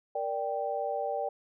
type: chord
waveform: sine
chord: G minor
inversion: first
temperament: equal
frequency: 466.2 / 587.3 / 784 Hz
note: Bb4 / D5 / G5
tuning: 0 / 0 / 0 cents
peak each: -36 / -33 / -33 dBFS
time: 0.15-1.29 s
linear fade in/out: 5 ms
effects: none